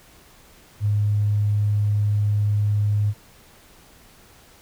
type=tone with tanh clipping; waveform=triangle; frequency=103.83 Hz; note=G#2; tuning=in tune; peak=-17 dBFS; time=0.8-3.14 s; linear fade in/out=50 ms; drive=3 dB; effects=pink hiss -51 dBFS RMS until 4.61 s